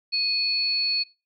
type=tone pair together; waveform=sine; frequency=2489 / 4395 Hz; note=D#7 / C#8; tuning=0 / -16 cents; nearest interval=minor seventh; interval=984 cents; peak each=-30 / -22 dBFS; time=0.12-1.04 s; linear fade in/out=20 ms; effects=noise-tail reverb RT60 0.3 s tail -21 dB re dry